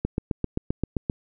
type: click train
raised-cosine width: 3 ms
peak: -11 dBFS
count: 9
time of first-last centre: 0.05-1.098 s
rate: 7.63 Hz
effects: none